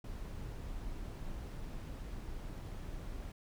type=noise; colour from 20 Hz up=brown; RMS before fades=-43 dBFS; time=0.04-3.32 s; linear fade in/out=5 ms; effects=none